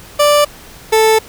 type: tone pair in turn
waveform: 30% pulse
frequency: 587.3 / 440 Hz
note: D5 / A4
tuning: 0 / 0 cents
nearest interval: perfect fourth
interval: 500 cents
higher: first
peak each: -5 dBFS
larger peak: neither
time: 0.19-0.45 / 0.92-1.19 s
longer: second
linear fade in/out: 10 ms
effects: pink hiss -37 dBFS RMS until 1.28 s